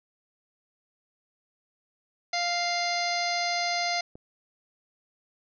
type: harmonic tone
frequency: 698.5 Hz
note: F5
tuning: in tune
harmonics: 1 / 2 / 3 / 4 / 5 / 6 / 7 / 8 / 9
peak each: -29 / -39 / -31 / -43 / -41 / -34 / -34 / -45 / -40 dBFS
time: 2.33-4.01 s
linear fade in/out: 5 ms
type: click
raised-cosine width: 2 ms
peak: -32 dBFS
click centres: 4.155 s
effects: none